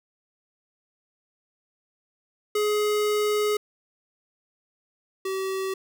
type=tone pair in turn; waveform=square; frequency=420 / 382.7 Hz; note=G#4 / G4; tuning=+19 / -42 cents; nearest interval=major second; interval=161 cents; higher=first; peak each=-22 / -27 dBFS; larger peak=first; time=2.55-3.57 / 5.25-5.74 s; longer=first; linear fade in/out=5 ms; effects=none